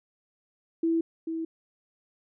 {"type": "tone pair in turn", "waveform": "sine", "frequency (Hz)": [329.6, 325.6], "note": ["E4", "E4"], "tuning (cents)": [0, -21], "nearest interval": "unison", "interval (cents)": 21, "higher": "first", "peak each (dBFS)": [-22, -29], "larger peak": "first", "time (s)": [[0.83, 1.01], [1.27, 1.45]], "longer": "neither", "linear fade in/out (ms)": 5, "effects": []}